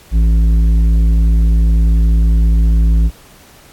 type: tone with tanh clipping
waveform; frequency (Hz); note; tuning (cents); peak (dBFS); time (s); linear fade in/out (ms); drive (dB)
triangle; 55.2; A1; +6; -9; 0.11-3.11; 50; 13
effects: pink hiss -43 dBFS RMS until 3.72 s + AAC 64 kbps